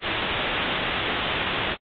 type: low-pass noise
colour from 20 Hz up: white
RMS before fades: -27 dBFS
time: 0.01-1.77 s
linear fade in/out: 50 ms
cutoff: 3600 Hz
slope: 96 dB/octave
effects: AAC 32 kbps